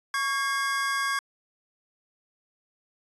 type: tone cluster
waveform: square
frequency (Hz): 1116 / 1624 / 2136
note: C#6 / G#6 / C7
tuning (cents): +11 / -39 / +35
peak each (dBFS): -29 / -29 / -36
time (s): 0.14-1.19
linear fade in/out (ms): 2
effects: resampled to 24000 Hz